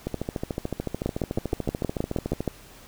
two click trains, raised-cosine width 2 ms, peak -11 / -14 dBFS, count 10 / 33, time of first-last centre 1.06-2.477 / 0.07-2.406 s, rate 6.35 / 13.7 Hz, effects pink hiss -49 dBFS RMS until 2.87 s

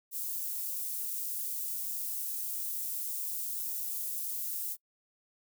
white high-pass noise, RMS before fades -36 dBFS, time 0.11-4.77 s, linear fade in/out 50 ms, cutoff 11000 Hz, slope 12 dB/octave, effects noise-tail reverb RT60 0.1 s tail -25 dB re dry

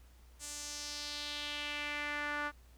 sawtooth tone with band-pass filter sweep, 293.7 Hz, D4, in tune, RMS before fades -40 dBFS, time 0.39-2.52 s, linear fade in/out 50 ms, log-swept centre 8000 to 1400 Hz, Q 2.4, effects added 60 Hz sine -57 dBFS peak until 2.77 s + pink hiss -67 dBFS RMS until 2.77 s

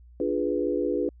sine chord, D diminished seventh, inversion none, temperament equal, 293.7 / 349.2 / 415.3 / 493.9 Hz, D4 / F4 / Ab4 / Cb5, 0 / 0 / 0 / 0 cents, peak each -29 dBFS, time 0.2-1.09 s, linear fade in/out 2 ms, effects added 60 Hz sine -48 dBFS peak until 1.2 s

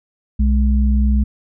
sine tone pair together, 62.34 / 211.2 Hz, B1 / G#3, +17 / +29 cents, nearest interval octave + major sixth, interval 2112 cents, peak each -12 / -19 dBFS, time 0.39-1.24 s, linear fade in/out 10 ms, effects none

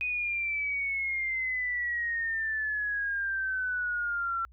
sine exponential sweep, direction down, 2500 to 1348 Hz, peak -28 dBFS, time 0.01-4.45 s, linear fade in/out 0 ms, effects added 60 Hz sine -52 dBFS peak until 4.52 s

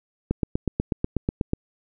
click train, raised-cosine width 3 ms, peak -9 dBFS, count 11, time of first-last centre 0.31-1.534 s, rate 8.17 Hz, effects none

